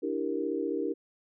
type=chord; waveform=sine; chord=E half-diminished seventh; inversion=third; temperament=equal; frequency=293.7 / 329.6 / 392 / 466.2 Hz; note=D4 / E4 / G4 / Bb4; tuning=0 / 0 / 0 / 0 cents; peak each=-34 dBFS; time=0.02-0.94 s; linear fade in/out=20 ms; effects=none